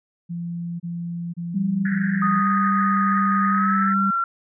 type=tone bursts; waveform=sine; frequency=171.3 Hz; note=F3; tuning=33 cents flat; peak=-26 dBFS; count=4; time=0.29-2.414 s; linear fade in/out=20 ms; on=510 ms; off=28 ms
type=tone; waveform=sine; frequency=196 Hz; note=G3; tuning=in tune; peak=-20 dBFS; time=1.54-4.11 s; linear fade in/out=10 ms
type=band-pass noise; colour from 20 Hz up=pink; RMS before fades=-31 dBFS; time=1.85-3.94 s; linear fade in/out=5 ms; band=1500 to 1900 Hz; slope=96 dB/octave
type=tone with pitch glide; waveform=sine; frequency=1244.5 to 1365 Hz; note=D#6 to F6; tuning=0 to -40 cents; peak=-19 dBFS; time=2.22-4.24 s; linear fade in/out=2 ms; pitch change=+160 cents; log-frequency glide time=3.48-3.99 s
effects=none